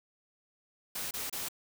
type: noise bursts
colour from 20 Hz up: white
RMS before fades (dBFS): -37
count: 3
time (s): 0.95-1.486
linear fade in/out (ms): 5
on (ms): 160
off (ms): 28
effects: none